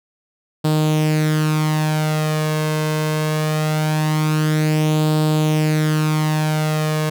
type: tone with flanger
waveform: sawtooth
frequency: 154.4 Hz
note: D#3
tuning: 13 cents flat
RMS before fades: -18 dBFS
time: 0.64-7.1 s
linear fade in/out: 10 ms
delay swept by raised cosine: 0.24 to 1.94 ms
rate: 0.22 Hz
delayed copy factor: +0.55
effects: none